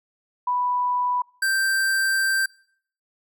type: tone pair in turn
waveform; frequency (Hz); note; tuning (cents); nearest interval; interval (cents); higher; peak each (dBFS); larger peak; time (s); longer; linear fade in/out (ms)
sine / square; 987.8 / 1568; B5 / G6; 0 / 0; minor sixth; 800; second; -20; neither; 0.47-1.22 / 1.42-2.46; second; 5
effects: noise-tail reverb RT60 0.6 s tail -25 dB re dry